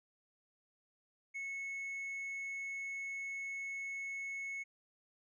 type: tone with tanh clipping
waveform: sine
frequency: 2197 Hz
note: C#7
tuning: 16 cents flat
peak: -40 dBFS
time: 1.34-4.64 s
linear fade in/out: 20 ms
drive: 3 dB
effects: none